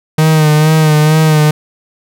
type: tone with vibrato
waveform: 45% pulse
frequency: 154.7 Hz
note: D#3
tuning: 10 cents flat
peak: -6 dBFS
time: 0.18-1.51 s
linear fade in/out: 5 ms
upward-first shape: sine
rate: 2.2 Hz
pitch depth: 38 cents each way
effects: none